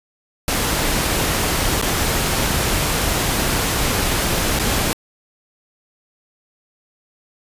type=noise with dropouts; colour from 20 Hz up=pink; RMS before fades=-19 dBFS; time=0.48-4.93 s; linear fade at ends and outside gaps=1 ms; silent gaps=1.815-1.824 / 4.59-4.596 s; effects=resampled to 32000 Hz